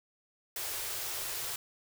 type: band-stop noise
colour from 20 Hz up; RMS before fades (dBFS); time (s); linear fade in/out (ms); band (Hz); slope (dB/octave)
white; -37; 0.56-1.56; 2; 140 to 320; 96
effects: none